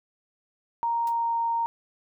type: tone with pitch glide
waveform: sine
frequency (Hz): 932.3 to 926.4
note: A#5 to A#5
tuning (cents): 0 to -11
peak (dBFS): -23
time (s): 0.83-1.66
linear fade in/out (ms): 0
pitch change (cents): -11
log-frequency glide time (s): 1.02-1.39
type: noise with exponential decay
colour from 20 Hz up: white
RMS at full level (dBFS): -42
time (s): 1.07-1.16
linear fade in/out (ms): 2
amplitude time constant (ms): 19
effects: none